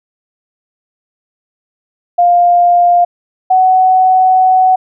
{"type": "tone pair in turn", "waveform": "sine", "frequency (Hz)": [702, 746.8], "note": ["F5", "F#5"], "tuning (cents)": [9, 16], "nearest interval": "minor second", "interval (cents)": 107, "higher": "second", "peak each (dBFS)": -5, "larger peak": "neither", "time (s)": [[2.18, 3.05], [3.5, 4.76]], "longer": "second", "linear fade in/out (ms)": 10, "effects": []}